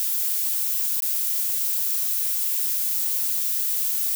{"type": "noise with dropouts", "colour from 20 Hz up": "violet", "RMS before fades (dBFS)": -24, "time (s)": [0, 4.15], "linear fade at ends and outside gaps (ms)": 0, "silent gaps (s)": [1.004, 1.022], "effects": []}